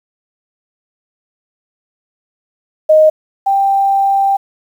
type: tone pair in turn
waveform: sine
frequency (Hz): 622.3 / 787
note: D#5 / G5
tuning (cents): 0 / +7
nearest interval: major third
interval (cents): 407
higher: second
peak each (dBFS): -4 / -9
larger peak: first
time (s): 2.89-3.1 / 3.46-4.37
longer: second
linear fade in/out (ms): 10
effects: 7-bit